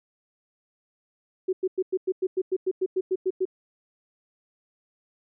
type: tone bursts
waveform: sine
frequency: 373.6 Hz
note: F#4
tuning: 17 cents sharp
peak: -21 dBFS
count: 14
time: 1.48-3.454 s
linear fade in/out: 10 ms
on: 50 ms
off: 98 ms
effects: none